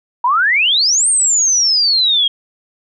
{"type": "exponential two-way sweep", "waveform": "sine", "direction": "up then down", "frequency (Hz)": [929, 8870, 3218], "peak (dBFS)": -10, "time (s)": [0.24, 2.28], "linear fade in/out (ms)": 5, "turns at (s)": 1.08, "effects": []}